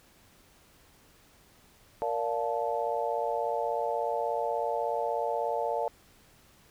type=chord; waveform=sine; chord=Bb major seventh; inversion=none; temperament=just; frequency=466.2 / 582.7 / 699.2 / 874.1 Hz; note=Bb4 / D5 / F5 / A5; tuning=0 / -14 / +2 / -12 cents; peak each=-33 dBFS; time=2.02-5.88 s; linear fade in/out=0 ms; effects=pink hiss -60 dBFS RMS until 6.7 s